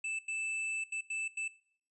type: tone bursts at uneven times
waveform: square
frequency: 2637 Hz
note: E7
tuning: in tune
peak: -35 dBFS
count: 5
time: 0.04-0.19 / 0.28-0.84 / 0.92-1.01 / 1.1-1.28 / 1.37-1.48 s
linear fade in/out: 5 ms
effects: noise-tail reverb RT60 0.6 s tail -20 dB re dry + resampled to 24000 Hz